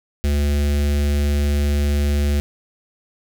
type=tone with notch filter; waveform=square; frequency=72.3 Hz; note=D2; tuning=27 cents flat; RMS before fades=-18 dBFS; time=0.24-2.4 s; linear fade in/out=0 ms; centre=1000 Hz; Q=0.85; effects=none